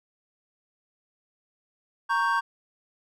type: chord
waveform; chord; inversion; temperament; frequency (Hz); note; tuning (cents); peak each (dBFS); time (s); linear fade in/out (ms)
triangle; G diminished; first; equal; 932.3 / 1108.7 / 1568; Bb5 / Db6 / G6; 0 / 0 / 0; -25 / -24 / -25; 2.09-2.41; 20
effects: none